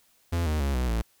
45% pulse tone with pitch steps, 85.3 / 76.88 / 69.29 / 62.44 / 56.28 Hz, F2 / D#2 / C#2 / B1 / A1, -40 / -20 / 0 / +20 / +40 cents, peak -24 dBFS, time 0.32-1.02 s, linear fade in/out 10 ms, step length 140 ms, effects white hiss -64 dBFS RMS until 1.2 s

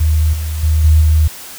sine tone with level steps, 77.78 Hz, D#2, in tune, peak -9 / -17 / -9 / -5 / -7 dBFS, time 0-1.28 s, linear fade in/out 10 ms, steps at 0.33 / 0.63 / 0.84 / 1.01 s, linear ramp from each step 5 ms, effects white hiss -32 dBFS RMS until 1.58 s

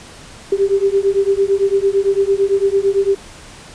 sine beating tone pair, 389.7 / 398.6 Hz, G4 / G4, -10 / +29 cents, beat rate 8.9 Hz, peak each -15 dBFS, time 0.52-3.15 s, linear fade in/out 5 ms, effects pink hiss -38 dBFS RMS until 3.74 s + resampled to 22050 Hz

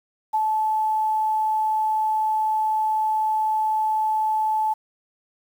sine tone with ADSR envelope, 868 Hz, A5, 24 cents flat, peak -17 dBFS, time 0.33-4.74 s, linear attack 17 ms, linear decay 38 ms, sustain -2 dB, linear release 13 ms, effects 8-bit

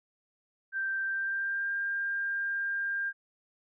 sine tone with pitch glide, 1568 to 1599.1 Hz, G6 to G6, 0 to +34 cents, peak -29 dBFS, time 0.72-3.13 s, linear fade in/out 50 ms, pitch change +34 cents, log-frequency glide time 1.03-1.72 s, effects none

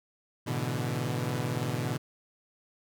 sawtooth chord, E dominant seventh, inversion first, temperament equal with one note detuned, 106.38 / 123.47 / 146.83 / 164.81 Hz, G#2 / B2 / D3 / E3, +42 / 0 / 0 / 0 cents, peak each -34 / -28 / -31 / -34 dBFS, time 0.46-1.98 s, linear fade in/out 20 ms, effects none

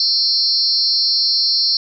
sine tone cluster, 4167 / 4367 / 4746 / 5390 Hz, C8 / C#8 / D8 / E8, -8 / -27 / +17 / +38 cents, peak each -19 dBFS, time 0-1.77 s, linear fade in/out 2 ms, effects none

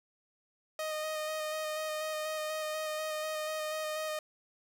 sawtooth tone with vibrato, 620 Hz, D#5, 6 cents flat, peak -30 dBFS, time 0.79-4.19 s, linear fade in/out 2 ms, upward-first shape square, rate 4.1 Hz, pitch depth 13 cents each way, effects none

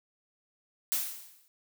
blue noise with exponential decay, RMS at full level -27 dBFS, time 0.92-1.48 s, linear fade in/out 0 ms, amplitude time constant 120 ms, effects none

